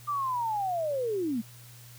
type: linear sweep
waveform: sine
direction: down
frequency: 1194 to 207.7 Hz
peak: -27 dBFS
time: 0.07-1.42 s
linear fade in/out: 20 ms
effects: added 120 Hz sine -49 dBFS peak until 1.98 s + white hiss -53 dBFS RMS until 1.98 s